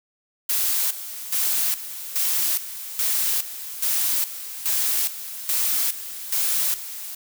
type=noise with tremolo; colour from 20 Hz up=blue; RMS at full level=-22 dBFS; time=0.49-7.15 s; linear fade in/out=5 ms; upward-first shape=square; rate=1.2 Hz; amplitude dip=75%; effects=none